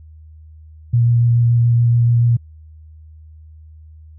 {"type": "tone with vibrato", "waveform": "sine", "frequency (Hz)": 118.6, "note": "A#2", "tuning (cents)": 30, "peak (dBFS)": -10, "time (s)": [0.93, 2.37], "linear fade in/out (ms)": 10, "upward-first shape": "square", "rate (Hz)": 7, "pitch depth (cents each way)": 9, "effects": ["added 78 Hz sine -38 dBFS peak until 4.18 s"]}